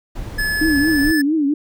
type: noise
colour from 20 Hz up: brown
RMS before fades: -27 dBFS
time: 0.15-1.12 s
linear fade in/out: 10 ms
type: tone with pitch glide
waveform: square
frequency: 1716 to 1738.9 Hz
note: A6 to A6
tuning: -44 to -21 cents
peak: -19 dBFS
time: 0.38-1.22 s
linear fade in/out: 10 ms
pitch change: +23 cents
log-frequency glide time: 0.73-1.04 s
type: tone with vibrato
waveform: sine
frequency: 299 Hz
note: D4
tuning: 31 cents sharp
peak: -14 dBFS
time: 0.61-1.54 s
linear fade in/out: 5 ms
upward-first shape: triangle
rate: 4.4 Hz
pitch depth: 160 cents each way
effects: none